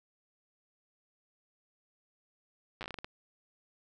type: slowing click train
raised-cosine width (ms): 0.3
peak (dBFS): -24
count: 10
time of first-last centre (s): 2.81-3.045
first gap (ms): 8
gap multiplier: 1.28
effects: none